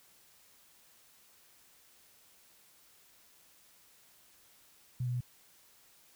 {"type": "tone with pitch steps", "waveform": "sine", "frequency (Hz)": [125.1, 122.9, 123.6], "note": ["B2", "B2", "B2"], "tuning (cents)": [23, -8, 2], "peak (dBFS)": -31, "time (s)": [5, 5.207], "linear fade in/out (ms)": 5, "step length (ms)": 69, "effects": ["white hiss -63 dBFS RMS until 6.15 s"]}